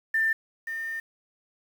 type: tone pair in turn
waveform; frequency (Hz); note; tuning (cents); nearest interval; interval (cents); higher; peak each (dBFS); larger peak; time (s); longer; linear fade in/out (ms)
sine; 1788 / 1813; A6 / A#6; +27 / -49; unison; 24; second; -21 / -30; first; 0.14-0.33 / 0.67-1; second; 5
effects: 8-bit